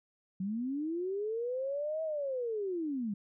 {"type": "linear two-way sweep", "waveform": "sine", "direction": "up then down", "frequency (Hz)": [181.7, 646, 193.4], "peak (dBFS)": -32, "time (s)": [0.4, 3.14], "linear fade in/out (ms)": 5, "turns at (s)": 2.03, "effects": []}